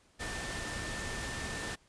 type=tone in noise; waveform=sine; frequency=1789 Hz; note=A6; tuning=28 cents sharp; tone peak=-42 dBFS; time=0.19-1.76 s; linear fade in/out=20 ms; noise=pink; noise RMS=-39 dBFS; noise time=0.19-1.76 s; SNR=-6 dB; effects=pink hiss -66 dBFS RMS until 1.88 s + resampled to 22050 Hz